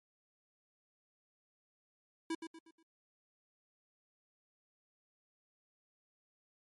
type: tone with echo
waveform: square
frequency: 326.6 Hz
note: E4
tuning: 16 cents flat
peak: -35 dBFS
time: 2.3-2.35 s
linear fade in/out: 5 ms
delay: 120 ms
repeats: 4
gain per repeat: -8 dB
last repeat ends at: 2.83 s
effects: MP3 48 kbps